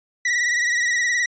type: tone with vibrato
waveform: 45% pulse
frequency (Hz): 1932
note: B6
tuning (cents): -39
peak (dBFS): -18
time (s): 0.25-1.26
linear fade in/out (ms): 5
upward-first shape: sine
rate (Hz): 19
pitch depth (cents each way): 55
effects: resampled to 16000 Hz